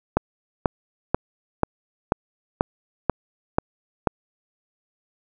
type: click train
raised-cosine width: 1 ms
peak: -3 dBFS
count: 9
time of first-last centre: 0.17-4.072 s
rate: 2.05 Hz
effects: none

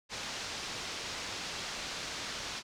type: low-pass noise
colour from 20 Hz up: white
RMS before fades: -40 dBFS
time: 0.09-2.63 s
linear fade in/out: 50 ms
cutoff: 5900 Hz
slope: 24 dB/octave
effects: none

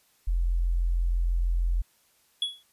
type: tone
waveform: sine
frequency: 43.12 Hz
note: F1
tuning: 21 cents flat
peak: -22 dBFS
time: 0.27-1.82 s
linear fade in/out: 10 ms
type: tone with exponential decay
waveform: triangle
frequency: 3369 Hz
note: G#7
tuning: 24 cents sharp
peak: -20 dBFS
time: 2.42-2.63 s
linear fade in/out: 2 ms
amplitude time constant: 45 ms
effects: white hiss -65 dBFS RMS until 2.72 s + resampled to 32000 Hz

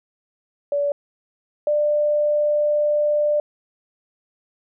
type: tone pair in turn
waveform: sine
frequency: 574 / 594.3 Hz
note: D5 / D5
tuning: -40 / +20 cents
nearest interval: minor second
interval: 60 cents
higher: second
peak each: -18 / -16 dBFS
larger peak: second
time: 0.72-0.92 / 1.67-3.4 s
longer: second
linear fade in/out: 2 ms
effects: none

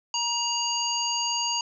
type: harmonic tone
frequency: 946 Hz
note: A#5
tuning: 25 cents sharp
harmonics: 1 / 3 / 5 / 7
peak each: -30 / -30 / -30 / -30 dBFS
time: 0.14-1.61 s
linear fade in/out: 2 ms
effects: none

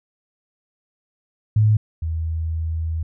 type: tone pair in turn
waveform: sine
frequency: 107.4 / 80.83 Hz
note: A2 / E2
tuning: -41 / -33 cents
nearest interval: perfect fourth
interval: 492 cents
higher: first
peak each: -12 / -21 dBFS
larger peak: first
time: 1.56-1.77 / 2.02-3.03 s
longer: second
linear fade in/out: 5 ms
effects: none

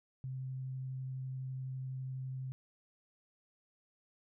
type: tone with vibrato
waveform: sine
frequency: 130.81 Hz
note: C3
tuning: in tune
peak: -38 dBFS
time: 0.24-2.52 s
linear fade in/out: 0 ms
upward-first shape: triangle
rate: 12 Hz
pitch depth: 9 cents each way
effects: none

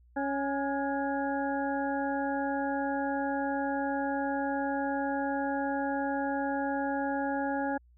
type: harmonic tone with a mistuned harmonic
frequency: 277.2 Hz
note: C#4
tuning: in tune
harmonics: 1 / 2 / 3 / 5 / 6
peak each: -32 / -35 / -33 / -42 / -39 dBFS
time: 0.16-7.78 s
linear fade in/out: 10 ms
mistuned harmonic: 5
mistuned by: +49 cents
effects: added 60 Hz sine -57 dBFS peak until 7.97 s

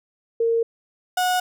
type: tone pair in turn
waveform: sine / 35% pulse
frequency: 459.8 / 729.9 Hz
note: A#4 / F#5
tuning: -24 / -24 cents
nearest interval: minor sixth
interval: 800 cents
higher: second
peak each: -17 dBFS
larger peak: neither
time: 0.4-0.63 / 1.17-1.4 s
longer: neither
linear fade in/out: 5 ms
effects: none

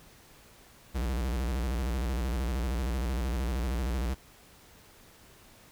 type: tone with vibrato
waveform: square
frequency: 61.74 Hz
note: B1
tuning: in tune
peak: -29 dBFS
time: 0.94-4.15 s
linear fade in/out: 20 ms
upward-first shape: square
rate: 13 Hz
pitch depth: 140 cents each way
effects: pink hiss -56 dBFS RMS until 5.71 s

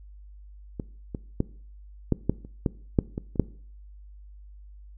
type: clicks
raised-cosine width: 3 ms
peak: -18 / -19 / -10 / -8 / -8 / -29 / -10 / -6 / -17 / -24 / -6 dBFS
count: 11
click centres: 0.798 / 1.148 / 1.404 / 2.123 / 2.296 / 2.449 / 2.662 / 2.988 / 3.179 / 3.358 / 3.397 s
effects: noise-tail reverb RT60 0.5 s tail -20 dB re dry + added 50 Hz sine -44 dBFS peak until 4.97 s

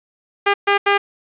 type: tone bursts at uneven times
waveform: 10% pulse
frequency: 402.8 Hz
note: G4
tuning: 47 cents sharp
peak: -4 dBFS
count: 3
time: 0.46-0.54 / 0.67-0.78 / 0.86-0.98 s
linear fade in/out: 10 ms
effects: resampled to 8000 Hz + 7-bit

